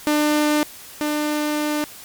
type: tone pair in turn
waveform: sawtooth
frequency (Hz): 299.5 / 299.5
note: D4 / D4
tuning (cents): +34 / +34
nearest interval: unison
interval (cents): 0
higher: neither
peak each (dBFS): -12 / -16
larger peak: first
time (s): 0.07-0.63 / 1.01-1.84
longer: second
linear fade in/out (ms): 0
effects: white hiss -40 dBFS RMS until 2.04 s + MP3 96 kbps